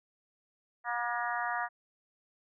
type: harmonic tone with a mistuned harmonic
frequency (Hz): 239.5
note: A#3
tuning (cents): +47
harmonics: 3 / 4 / 5 / 6 / 7 / 8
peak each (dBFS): -36 / -37 / -38 / -39 / -39 / -40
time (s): 0.84-1.69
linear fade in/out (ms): 50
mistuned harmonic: 8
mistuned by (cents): -30
effects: none